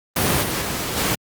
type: noise with level steps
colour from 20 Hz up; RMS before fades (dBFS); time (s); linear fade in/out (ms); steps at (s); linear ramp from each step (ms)
pink; -18 / -23 / -25 / -20; 0.16-1.15; 5; 0.42 / 0.6 / 0.96; 20
effects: high-pass 80 Hz 12 dB/octave + Opus 32 kbps